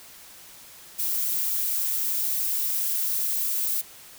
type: noise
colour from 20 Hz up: violet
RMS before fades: -26 dBFS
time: 0.98-3.82 s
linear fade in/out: 20 ms
effects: white hiss -47 dBFS RMS until 4.18 s

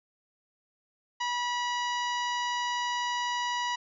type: harmonic tone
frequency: 972 Hz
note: B5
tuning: 28 cents flat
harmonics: 1 / 2 / 3 / 4 / 5 / 6 / 7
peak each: -30 / -35 / -37 / -42 / -44 / -45 / -49 dBFS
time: 1.2-3.76 s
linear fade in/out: 10 ms
effects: none

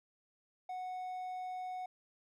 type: tone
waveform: triangle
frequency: 737 Hz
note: F#5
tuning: 7 cents flat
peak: -37 dBFS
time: 0.69-1.86 s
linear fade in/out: 5 ms
effects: none

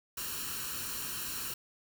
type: noise with comb filter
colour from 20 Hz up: white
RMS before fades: -38 dBFS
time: 0.17-1.54 s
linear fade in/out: 5 ms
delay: 0.71 ms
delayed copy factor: +0.7
effects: none

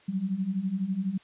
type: beating tone pair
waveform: sine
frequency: 182.4 / 194.4 Hz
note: F#3 / G3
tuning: -24 / -14 cents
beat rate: 12 Hz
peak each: -32 / -28 dBFS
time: 0.08-1.18 s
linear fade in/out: 10 ms
effects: white hiss -58 dBFS RMS until 1.23 s + resampled to 8000 Hz

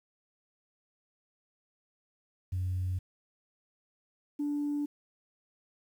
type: tone pair in turn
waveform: sine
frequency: 91.8 / 291.4 Hz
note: F#2 / D4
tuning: -13 / -13 cents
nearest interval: octave + minor sixth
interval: 2000 cents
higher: second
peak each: -28 dBFS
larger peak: neither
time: 2.52-2.99 / 4.39-4.86 s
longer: neither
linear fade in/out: 10 ms
effects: tanh soft clip ceiling -26 dBFS + 10-bit

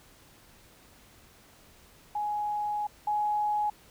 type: tone pair in turn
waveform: sine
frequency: 835 / 838 Hz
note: G#5 / G#5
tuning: +9 / +15 cents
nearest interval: unison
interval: 6 cents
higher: second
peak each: -28 / -25 dBFS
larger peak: second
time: 2.15-2.87 / 3.07-3.7 s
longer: first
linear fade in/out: 5 ms
effects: pink hiss -57 dBFS RMS until 3.9 s

